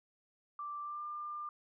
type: tone with pitch glide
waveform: sine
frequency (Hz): 1174.7 to 1196.6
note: D6 to D6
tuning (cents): 0 to +32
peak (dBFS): -39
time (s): 0.59-1.49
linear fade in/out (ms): 2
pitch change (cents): +32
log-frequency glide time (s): 0.82-1.03
effects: none